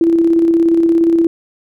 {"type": "tone with tremolo", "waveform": "sine", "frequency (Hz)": 333, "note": "E4", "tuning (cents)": 18, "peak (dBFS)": -7, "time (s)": [0.01, 1.27], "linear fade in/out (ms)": 2, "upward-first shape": "square", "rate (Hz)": 17, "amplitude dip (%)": 30, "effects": []}